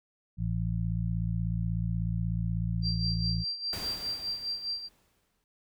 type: harmonic tone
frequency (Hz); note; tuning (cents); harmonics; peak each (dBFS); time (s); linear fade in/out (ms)
56.4; A1; +44; 1 / 2 / 3; -33 / -31 / -32; 0.37-3.45; 50
type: tone with tremolo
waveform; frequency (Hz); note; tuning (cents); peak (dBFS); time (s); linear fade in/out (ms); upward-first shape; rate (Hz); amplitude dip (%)
sine; 4717; D8; +7; -29; 2.82-4.89; 50; sine; 4.9; 70
type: noise with exponential decay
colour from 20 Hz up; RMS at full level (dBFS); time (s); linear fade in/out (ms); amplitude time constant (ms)
pink; -38; 3.73-5.44; 0; 370
effects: none